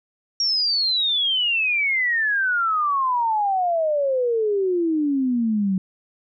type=exponential sweep; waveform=sine; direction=down; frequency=5630 to 184.8 Hz; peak=-18 dBFS; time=0.4-5.78 s; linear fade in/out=2 ms; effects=none